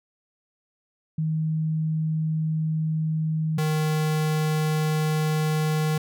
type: tone pair in turn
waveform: sine / square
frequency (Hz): 157.7 / 154.9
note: D#3 / D#3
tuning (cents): +24 / -7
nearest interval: unison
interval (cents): 31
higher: first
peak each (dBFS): -22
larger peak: neither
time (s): 1.18-3.58 / 3.58-5.98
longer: neither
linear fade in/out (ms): 5
effects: none